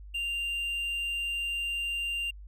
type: tone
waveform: triangle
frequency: 2786 Hz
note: F7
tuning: 5 cents flat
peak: -28 dBFS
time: 0.14-2.31 s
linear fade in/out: 10 ms
effects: added 50 Hz sine -43 dBFS peak until 2.47 s

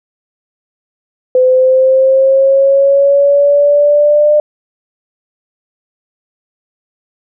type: linear sweep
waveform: sine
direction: up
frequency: 508 to 600 Hz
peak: -5 dBFS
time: 1.35-4.4 s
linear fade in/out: 2 ms
effects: none

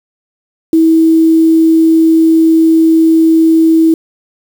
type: tone with quantisation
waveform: sine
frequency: 323.4 Hz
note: E4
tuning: 33 cents flat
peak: -4 dBFS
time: 0.73-3.94 s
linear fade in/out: 2 ms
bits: 5
effects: none

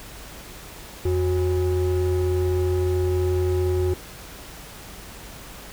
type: ring-modulated tone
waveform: triangle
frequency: 226.4 Hz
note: A3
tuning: 50 cents sharp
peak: -14 dBFS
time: 1.05-3.94 s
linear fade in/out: 5 ms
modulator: 140 Hz
effects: added 50 Hz sine -46 dBFS peak until 5.72 s + pink hiss -41 dBFS RMS until 5.72 s

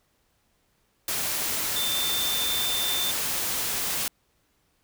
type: tone in noise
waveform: sine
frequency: 3566 Hz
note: A7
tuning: 22 cents sharp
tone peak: -27 dBFS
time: 1.76-3.11 s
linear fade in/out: 2 ms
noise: white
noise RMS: -28 dBFS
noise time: 1.08-4.08 s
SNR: -2 dB
effects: pink hiss -69 dBFS RMS until 4.83 s

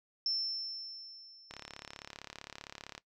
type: tone with exponential decay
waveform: sine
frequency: 5350 Hz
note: E8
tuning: 25 cents sharp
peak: -28 dBFS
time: 0.26-2.1 s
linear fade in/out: 2 ms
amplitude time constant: 400 ms
type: click train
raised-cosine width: 0.2 ms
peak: -26 dBFS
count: 53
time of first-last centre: 1.51-2.979 s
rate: 35.4 Hz
effects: noise-tail reverb RT60 0.1 s tail -18 dB re dry

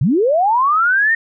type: linear sweep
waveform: sine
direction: up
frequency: 108.5 to 1864.7 Hz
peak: -11 dBFS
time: 0.01-1.15 s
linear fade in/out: 5 ms
effects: none

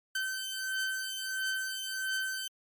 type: beating tone pair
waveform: sawtooth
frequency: 1539 / 1540.5 Hz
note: G6 / G6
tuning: -32 / -31 cents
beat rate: 1.5 Hz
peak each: -33 / -31 dBFS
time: 0.15-2.48 s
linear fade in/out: 5 ms
effects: MP3 96 kbps

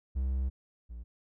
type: tone pair in turn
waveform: triangle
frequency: 65.41 / 58.51 Hz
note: C2 / A#1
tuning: 0 / +7 cents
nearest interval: major second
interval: 193 cents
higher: first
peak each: -26 / -38 dBFS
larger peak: first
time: 0.15-0.5 / 0.89-1.04 s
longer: first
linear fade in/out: 20 ms
effects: none

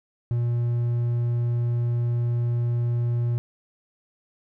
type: tone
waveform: triangle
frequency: 119.3 Hz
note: A#2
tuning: 41 cents sharp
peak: -19 dBFS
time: 0.31-3.38 s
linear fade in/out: 0 ms
effects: none

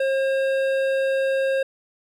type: tone with hard clipping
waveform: triangle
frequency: 537 Hz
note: C5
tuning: 45 cents sharp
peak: -21 dBFS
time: 0-1.63 s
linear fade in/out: 5 ms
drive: 15 dB
effects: none

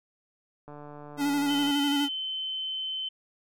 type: click train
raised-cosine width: 1 ms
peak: -31 dBFS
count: 152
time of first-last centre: 0.68-1.707 s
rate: 147 Hz
type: tone with vibrato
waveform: square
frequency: 285.3 Hz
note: C#4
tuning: 50 cents sharp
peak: -25 dBFS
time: 1.17-2.09 s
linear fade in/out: 50 ms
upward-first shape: square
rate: 12 Hz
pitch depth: 26 cents each way
type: tone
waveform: sine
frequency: 3068 Hz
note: G7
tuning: 38 cents flat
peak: -30 dBFS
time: 1.48-3.09 s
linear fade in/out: 10 ms
effects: none

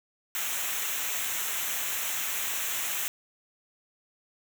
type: noise with comb filter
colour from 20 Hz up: white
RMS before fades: -31 dBFS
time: 0.35-3.08 s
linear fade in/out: 0 ms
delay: 0.21 ms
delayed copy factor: -0.7
effects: none

